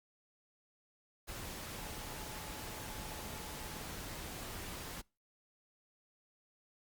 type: tone in noise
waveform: sine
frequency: 860 Hz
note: A5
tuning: 40 cents flat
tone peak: -55 dBFS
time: 1.77-3.82 s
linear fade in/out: 20 ms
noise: pink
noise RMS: -45 dBFS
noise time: 1.27-5.02 s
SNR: -13 dB
effects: noise-tail reverb RT60 0.3 s tail -26 dB re dry + Opus 48 kbps